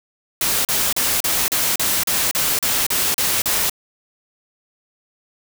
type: noise bursts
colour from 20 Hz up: white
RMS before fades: -19 dBFS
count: 12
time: 0.41-3.697 s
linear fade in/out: 2 ms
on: 240 ms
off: 37 ms
effects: none